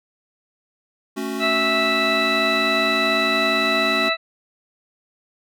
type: chord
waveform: square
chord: F# minor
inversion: first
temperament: equal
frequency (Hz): 220 / 277.2 / 370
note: A3 / C#4 / F#4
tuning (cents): 0 / 0 / 0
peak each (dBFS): -30 / -29 / -30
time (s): 1.16-4.1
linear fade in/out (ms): 20
type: harmonic tone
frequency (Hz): 657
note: E5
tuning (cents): -6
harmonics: 1 / 2 / 3 / 4 / 6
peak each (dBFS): -24 / -24 / -24 / -24 / -24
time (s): 1.39-4.17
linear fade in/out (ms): 50
effects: none